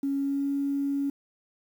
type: tone with pitch glide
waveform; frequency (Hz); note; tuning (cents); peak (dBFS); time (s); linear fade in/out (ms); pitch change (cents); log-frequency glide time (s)
triangle; 277.2 to 279.9; C#4 to C#4; 0 to +17; -21; 0.03-1.1; 5; +17; 0.18-0.51
effects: tanh soft clip ceiling -23 dBFS + 9-bit